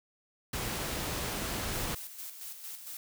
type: noise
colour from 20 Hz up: pink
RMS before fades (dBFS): -35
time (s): 0.53-1.95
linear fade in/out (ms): 5
type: noise with tremolo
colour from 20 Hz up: blue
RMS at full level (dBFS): -42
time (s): 1.73-2.97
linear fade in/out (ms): 2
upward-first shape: square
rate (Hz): 4.4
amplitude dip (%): 50
effects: none